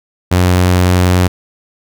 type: tone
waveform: sawtooth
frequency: 90.4 Hz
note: F#2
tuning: 40 cents flat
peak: -4 dBFS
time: 0.31-1.28 s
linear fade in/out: 10 ms
effects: none